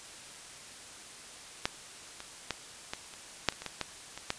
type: clicks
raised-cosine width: 0.2 ms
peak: -10 / -24 / -14 / -17 / -29 / -6 / -26 / -23 / -18 / -14 / -23 / -12 dBFS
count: 12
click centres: 1.655 / 2.204 / 2.507 / 2.935 / 3.138 / 3.487 / 3.524 / 3.62 / 3.663 / 3.813 / 4.176 / 4.304 s
effects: white hiss -48 dBFS RMS until 4.38 s + resampled to 22050 Hz